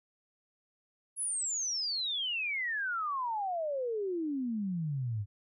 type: exponential sweep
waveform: sine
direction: down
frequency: 10750 to 98 Hz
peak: -31 dBFS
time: 1.16-5.26 s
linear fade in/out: 50 ms
effects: none